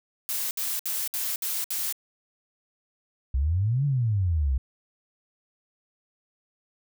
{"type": "noise bursts", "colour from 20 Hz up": "blue", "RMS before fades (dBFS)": -29, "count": 6, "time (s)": [0.29, 1.925], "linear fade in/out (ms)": 0, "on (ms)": 220, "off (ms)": 63}
{"type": "exponential two-way sweep", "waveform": "sine", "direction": "up then down", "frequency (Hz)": [61.74, 146.83, 61.74], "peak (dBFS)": -21, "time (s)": [3.34, 4.58], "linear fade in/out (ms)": 5, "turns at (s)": 3.85}
{"effects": []}